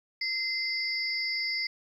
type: tone cluster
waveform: sine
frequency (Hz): 2073 / 4675 / 5100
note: C7 / D8 / D#8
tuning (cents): -17 / -9 / +42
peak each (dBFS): -31 / -34 / -34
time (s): 0.21-1.67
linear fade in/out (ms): 5
effects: 10-bit